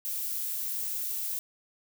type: noise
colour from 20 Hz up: violet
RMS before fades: -33 dBFS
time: 0.05-1.39 s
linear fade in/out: 0 ms
effects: none